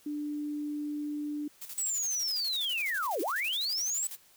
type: tone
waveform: sine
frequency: 295.8 Hz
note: D4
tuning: 13 cents sharp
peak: -32 dBFS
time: 0.06-1.48 s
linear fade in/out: 5 ms
type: noise with tremolo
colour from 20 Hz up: blue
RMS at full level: -41 dBFS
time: 1.61-4.17 s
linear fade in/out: 10 ms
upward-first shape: square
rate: 12 Hz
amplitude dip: 65%
type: linear two-way sweep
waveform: sine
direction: down then up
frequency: 8000 to 295.8 to 8000 Hz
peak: -29 dBFS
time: 1.78-4.07 s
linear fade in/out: 2 ms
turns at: 3.21 s
effects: white hiss -61 dBFS RMS until 4.36 s